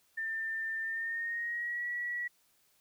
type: tone with pitch glide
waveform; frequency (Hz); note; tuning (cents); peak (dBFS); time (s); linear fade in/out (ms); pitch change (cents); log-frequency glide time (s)
sine; 1793 to 1932.8; A6 to B6; +32 to -38; -33; 0.17-2.28; 10; +130; 0.83-1.86
effects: white hiss -70 dBFS RMS until 2.8 s